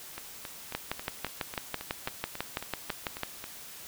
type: two click trains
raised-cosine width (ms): 0.3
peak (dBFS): -14 / -22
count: 16 / 13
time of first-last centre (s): 0.75-3.233 / 0.18-3.441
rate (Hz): 6.04 / 3.68
effects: white hiss -46 dBFS RMS until 3.87 s